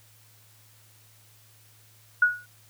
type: tone with exponential decay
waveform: sine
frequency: 1458 Hz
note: F#6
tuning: 26 cents flat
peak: -13 dBFS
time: 2.22-2.46 s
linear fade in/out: 5 ms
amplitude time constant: 51 ms
effects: added 108 Hz sine -58 dBFS peak until 2.69 s + white hiss -58 dBFS RMS until 2.69 s